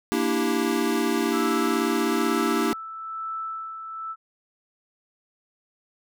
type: chord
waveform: square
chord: E half-diminished seventh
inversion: second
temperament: equal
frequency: 233.1 / 293.7 / 329.6 / 392 Hz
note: Bb3 / D4 / E4 / G4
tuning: 0 / 0 / 0 / 0 cents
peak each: -28 dBFS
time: 0.12-2.73 s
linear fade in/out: 0 ms
type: tone with tremolo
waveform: sine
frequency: 1318.5 Hz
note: E6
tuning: in tune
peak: -28 dBFS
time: 1.31-4.16 s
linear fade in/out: 50 ms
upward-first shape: sine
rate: 1.1 Hz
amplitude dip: 50%
effects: none